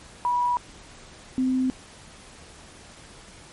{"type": "tone pair in turn", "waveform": "sine", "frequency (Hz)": [975, 258.2], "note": ["B5", "C4"], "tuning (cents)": [-23, -23], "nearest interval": "octave + major seventh", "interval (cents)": 2300, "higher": "first", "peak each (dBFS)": -20, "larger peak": "neither", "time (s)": [[0.25, 0.57], [1.38, 1.7]], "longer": "neither", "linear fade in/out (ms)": 0, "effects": ["pink hiss -47 dBFS RMS until 3.52 s", "MP3 48 kbps"]}